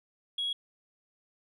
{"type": "tone", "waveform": "sine", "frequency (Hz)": 3322, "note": "G#7", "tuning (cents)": 0, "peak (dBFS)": -28, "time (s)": [0.38, 0.53], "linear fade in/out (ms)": 5, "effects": ["tanh soft clip ceiling -26 dBFS"]}